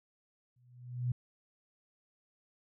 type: tone with exponential growth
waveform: sine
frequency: 123.47 Hz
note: B2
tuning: in tune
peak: -27 dBFS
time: 0.56-1.12 s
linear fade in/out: 5 ms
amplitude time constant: 120 ms
effects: none